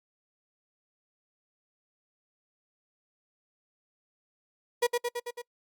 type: tone with echo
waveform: 35% pulse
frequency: 481.3 Hz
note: B4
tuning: 45 cents flat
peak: -20 dBFS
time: 4.82-4.87 s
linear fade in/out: 10 ms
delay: 110 ms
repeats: 5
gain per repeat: -3 dB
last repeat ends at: 5.42 s
effects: noise-tail reverb RT60 0.1 s tail -26 dB re dry + Opus 48 kbps